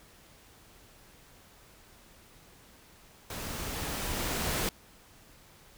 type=noise with level ramp; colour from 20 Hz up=pink; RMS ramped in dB=-39 to -30 dBFS; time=3.3-4.69 s; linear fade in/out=2 ms; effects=pink hiss -57 dBFS RMS until 5.77 s